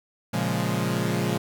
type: chord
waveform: sawtooth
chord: Bb minor seventh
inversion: none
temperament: equal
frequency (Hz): 116.54 / 138.59 / 174.61 / 207.7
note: Bb2 / Db3 / F3 / Ab3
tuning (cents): 0 / 0 / 0 / 0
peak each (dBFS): -25 / -26 / -24 / -25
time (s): 0.33-1.38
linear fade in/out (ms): 10
effects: 9-bit